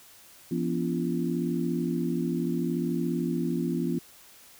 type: harmonic tone with a mistuned harmonic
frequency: 57.1 Hz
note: A#1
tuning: 35 cents flat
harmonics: 3 / 4 / 5 / 6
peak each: -30 / -30 / -33 / -32 dBFS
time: 0.51-3.99 s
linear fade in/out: 5 ms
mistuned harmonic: 4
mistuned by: +120 cents
effects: white hiss -53 dBFS RMS until 4.59 s